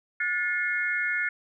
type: tone cluster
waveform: sine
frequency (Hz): 1445 / 1752 / 2152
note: F#6 / A6 / C7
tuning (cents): -41 / -8 / +48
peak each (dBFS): -29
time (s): 0.2-1.29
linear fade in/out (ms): 5
effects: none